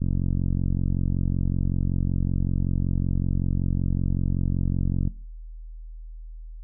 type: click train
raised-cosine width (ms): 5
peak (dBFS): -12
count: 230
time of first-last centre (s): 0.02-5.075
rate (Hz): 45.3
effects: noise-tail reverb RT60 0.4 s tail -20 dB re dry + added 40 Hz sine -36 dBFS peak until 6.63 s